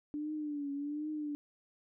sine tone with vibrato, 293.7 Hz, D4, in tune, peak -35 dBFS, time 0.14-1.35 s, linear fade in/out 0 ms, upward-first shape triangle, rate 1.3 Hz, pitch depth 86 cents each way, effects none

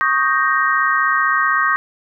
sine chord, Eb dominant seventh, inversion third, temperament equal, 1108.7 / 1244.5 / 1568 / 1864.7 Hz, Db6 / Eb6 / G6 / Bb6, 0 / 0 / 0 / 0 cents, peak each -19 dBFS, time 0.01-1.76 s, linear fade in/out 0 ms, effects none

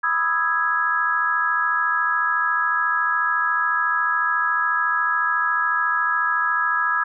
sine chord, E major seventh, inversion second, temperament equal, 987.8 / 1244.5 / 1318.5 / 1661.2 Hz, B5 / D#6 / E6 / G#6, 0 / 0 / 0 / 0 cents, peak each -27 / -25 / -24 / -21 dBFS, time 0.03-7.04 s, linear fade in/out 10 ms, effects none

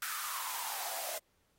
white noise with high-pass filter sweep, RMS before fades -39 dBFS, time 0.02-1.18 s, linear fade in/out 2 ms, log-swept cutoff 1400 to 600 Hz, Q 5.8, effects pink hiss -75 dBFS RMS until 1.58 s + AAC 48 kbps

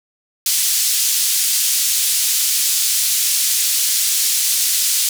white band-pass noise, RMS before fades -17 dBFS, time 0.46-5.09 s, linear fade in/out 2 ms, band 4000 to 11000 Hz, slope 12 dB/octave, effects none

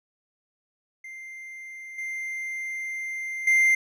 triangle tone with level steps, 2093 Hz, C7, in tune, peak -36 / -28 / -15 dBFS, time 1.04-3.75 s, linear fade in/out 5 ms, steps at 1.98 / 3.47 s, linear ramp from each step 5 ms, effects none

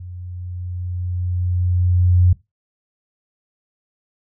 sine tone with level ramp, 89.5 Hz, F2, 43 cents sharp, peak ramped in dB -31 to -9 dBFS, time 0-2.33 s, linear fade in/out 5 ms, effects noise-tail reverb RT60 0.2 s tail -19 dB re dry

